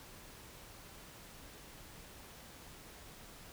silence, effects pink hiss -54 dBFS RMS until 3.52 s

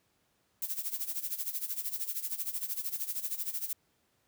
violet noise with tremolo, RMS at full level -33 dBFS, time 0.62-3.73 s, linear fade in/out 2 ms, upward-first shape sine, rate 13 Hz, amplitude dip 80%, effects pink hiss -73 dBFS RMS until 4.27 s + high-pass 80 Hz 12 dB/octave

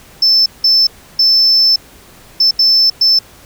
sine tone bursts at uneven times, 5290 Hz, E8, 5 cents sharp, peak -5 dBFS, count 6, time 0.22-0.46 / 0.64-0.87 / 1.19-1.76 / 2.4-2.51 / 2.59-2.9 / 3.01-3.19 s, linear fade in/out 5 ms, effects tanh soft clip ceiling -4 dBFS + pink hiss -41 dBFS RMS until 3.45 s

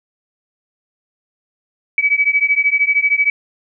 sine beating tone pair, 2277 / 2290 Hz, C#7 / D7, +46 / -44 cents, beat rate 13 Hz, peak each -15 dBFS, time 1.98-3.3 s, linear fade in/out 2 ms, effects none

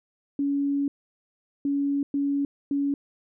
sine tone bursts at uneven times, 281.8 Hz, C#4, 29 cents sharp, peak -22 dBFS, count 4, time 0.39-0.88 / 1.65-2.03 / 2.14-2.45 / 2.71-2.94 s, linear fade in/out 2 ms, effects none

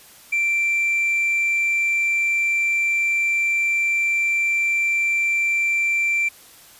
sine tone with tanh clipping, 2350 Hz, D7, 1 cent sharp, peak -18 dBFS, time 0.32-6.29 s, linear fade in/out 10 ms, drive 1 dB, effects white hiss -47 dBFS RMS until 6.79 s + resampled to 32000 Hz

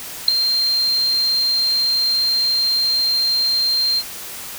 sine tone with ADSR envelope, 4177 Hz, C8, 4 cents flat, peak -3 dBFS, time 0.28-4.03 s, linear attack 4 ms, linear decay 4 ms, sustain -12 dB, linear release 49 ms, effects white hiss -32 dBFS RMS until 4.58 s

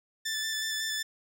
15% pulse tone with vibrato, 1760 Hz, A6, in tune, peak -24 dBFS, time 0.25-1.03 s, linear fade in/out 10 ms, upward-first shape square, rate 5.4 Hz, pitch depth 14 cents each way, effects none

